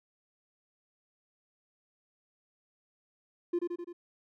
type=tone with echo; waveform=triangle; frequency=347.8 Hz; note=F4; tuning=7 cents flat; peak=-23 dBFS; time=3.53-3.59 s; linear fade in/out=10 ms; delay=85 ms; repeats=4; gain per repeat=-4 dB; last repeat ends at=3.93 s; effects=tanh soft clip ceiling -23 dBFS